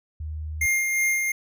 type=tone; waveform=sine; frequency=77.3 Hz; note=D#2; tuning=11 cents flat; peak=-29 dBFS; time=0.2-0.66 s; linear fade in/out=5 ms
type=tone with tremolo; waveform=square; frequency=2118 Hz; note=C7; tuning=21 cents sharp; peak=-20 dBFS; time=0.61-1.32 s; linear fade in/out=5 ms; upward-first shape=sine; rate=2.8 Hz; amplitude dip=35%
effects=none